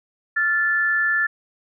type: tone pair together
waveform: sine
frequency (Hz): 1388.2 / 1749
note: F6 / A6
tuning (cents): -11 / -11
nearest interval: major third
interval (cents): 400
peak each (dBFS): -24 / -18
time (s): 0.36-1.27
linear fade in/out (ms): 10
effects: none